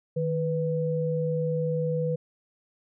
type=tone pair together; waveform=sine; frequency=156.25 / 494.5 Hz; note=D#3 / B4; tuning=+8 / +2 cents; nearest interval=octave + minor sixth; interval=1994 cents; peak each=-27 dBFS; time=0.16-2.16 s; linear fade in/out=10 ms; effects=none